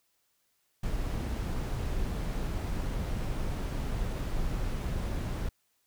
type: noise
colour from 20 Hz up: brown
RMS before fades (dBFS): -32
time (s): 0.83-5.49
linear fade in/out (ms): 5
effects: white hiss -74 dBFS RMS until 5.86 s